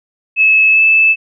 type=tone with pitch glide; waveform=sine; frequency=2595 to 2624 Hz; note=E7 to E7; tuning=-28 to -9 cents; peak=-6 dBFS; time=0.36-1.16 s; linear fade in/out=50 ms; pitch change=+19 cents; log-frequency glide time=0.71-0.81 s; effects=none